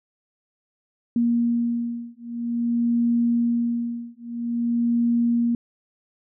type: beating tone pair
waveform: sine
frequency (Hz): 235.7 / 236.2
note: A#3 / A#3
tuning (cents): +19 / +23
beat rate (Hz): 0.5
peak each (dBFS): -23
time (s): 1.16-5.55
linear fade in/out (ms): 2
effects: none